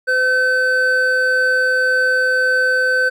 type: tone pair together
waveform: triangle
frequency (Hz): 510.6 / 1530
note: C5 / G6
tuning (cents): -42 / -42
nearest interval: octave + perfect fifth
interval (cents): 1900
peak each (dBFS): -18 / -12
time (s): 0.07-3.1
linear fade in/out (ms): 20
effects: none